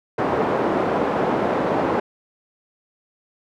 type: band-pass noise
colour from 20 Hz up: pink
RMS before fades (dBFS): -21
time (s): 0.18-2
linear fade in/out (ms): 5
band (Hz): 280 to 910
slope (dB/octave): 12
effects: none